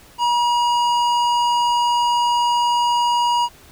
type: tone with hard clipping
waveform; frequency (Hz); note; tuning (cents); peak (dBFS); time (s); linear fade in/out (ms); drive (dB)
triangle; 958; A#5; +47; -17; 0.18-3.49; 50; 16
effects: pink hiss -47 dBFS RMS until 3.71 s